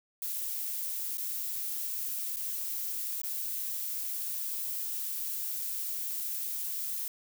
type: noise with dropouts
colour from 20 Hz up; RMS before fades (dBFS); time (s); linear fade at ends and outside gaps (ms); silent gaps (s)
violet; -35; 0.22-7.08; 2; 1.173-1.18 / 2.362-2.368 / 3.217-3.234
effects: none